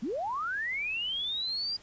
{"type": "linear sweep", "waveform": "sine", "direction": "up", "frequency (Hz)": [190, 4863], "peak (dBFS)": -30, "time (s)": [0.02, 1.77], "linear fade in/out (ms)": 10, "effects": ["pink hiss -56 dBFS RMS until 1.82 s", "resampled to 16000 Hz"]}